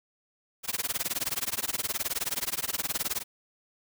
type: noise with tremolo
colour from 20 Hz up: white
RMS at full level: -28 dBFS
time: 0.63-3.24 s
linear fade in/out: 50 ms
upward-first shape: sine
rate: 19 Hz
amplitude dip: 100%
effects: none